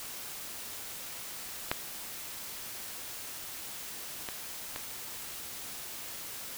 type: clicks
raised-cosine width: 0.3 ms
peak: -11 / -20 / -20 dBFS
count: 3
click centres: 1.715 / 4.288 / 4.761 s
effects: white hiss -42 dBFS RMS until 6.57 s